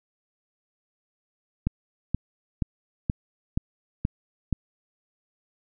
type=click train; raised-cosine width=5 ms; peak=-11 dBFS; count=7; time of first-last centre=1.67-4.527 s; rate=2.1 Hz; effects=none